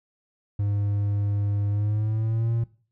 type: tone with pitch glide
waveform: triangle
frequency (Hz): 101.9 to 115.71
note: G#2 to A#2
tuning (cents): -32 to -12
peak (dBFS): -20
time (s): 0.59-2.64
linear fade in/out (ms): 5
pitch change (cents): +220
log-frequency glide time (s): 1.69-2.52
effects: noise-tail reverb RT60 0.4 s tail -19 dB re dry